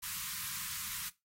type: band-stop noise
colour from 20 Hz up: white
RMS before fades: -40 dBFS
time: 0.02-1.1 s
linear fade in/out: 20 ms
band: 210 to 960 Hz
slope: 96 dB/octave
effects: noise-tail reverb RT60 0.2 s tail -17 dB re dry + AAC 48 kbps